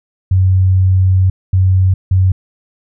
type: tone bursts at uneven times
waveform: sine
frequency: 93.6 Hz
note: F#2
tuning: 20 cents sharp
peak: -7 dBFS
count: 3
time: 0.31-1.3 / 1.53-1.94 / 2.11-2.32 s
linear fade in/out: 5 ms
effects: none